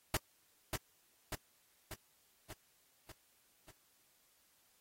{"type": "noise with echo", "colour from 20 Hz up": "pink", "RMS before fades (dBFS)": -33, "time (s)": [0.14, 0.17], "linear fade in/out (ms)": 2, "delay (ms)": 590, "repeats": 6, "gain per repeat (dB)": -4, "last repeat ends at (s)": 3.71, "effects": ["white hiss -72 dBFS RMS until 4.8 s", "AAC 48 kbps"]}